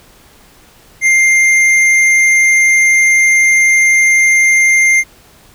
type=tone with hard clipping; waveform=triangle; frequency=2104 Hz; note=C7; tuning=9 cents sharp; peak=-8 dBFS; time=1.01-5.04 s; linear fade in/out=50 ms; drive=12 dB; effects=pink hiss -44 dBFS RMS until 5.54 s